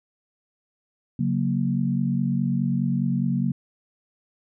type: chord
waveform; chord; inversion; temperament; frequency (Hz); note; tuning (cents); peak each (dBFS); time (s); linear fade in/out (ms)
sine; F# major; second; equal with one note detuned; 138.59 / 183.4 / 233.1; C#3 / F#3 / A#3; 0 / -15 / 0; -25; 1.19-3.52; 5
effects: none